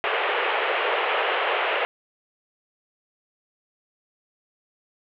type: band-pass noise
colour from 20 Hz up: pink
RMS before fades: -24 dBFS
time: 0.04-1.85 s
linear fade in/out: 0 ms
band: 420 to 3100 Hz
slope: 48 dB/octave
effects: none